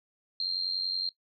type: tone with amplitude modulation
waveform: sine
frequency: 4186 Hz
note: C8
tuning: in tune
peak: -25 dBFS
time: 0.4-1.09 s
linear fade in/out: 2 ms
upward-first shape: sine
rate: 90.6 Hz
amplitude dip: 70%
effects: noise-tail reverb RT60 0.1 s tail -18 dB re dry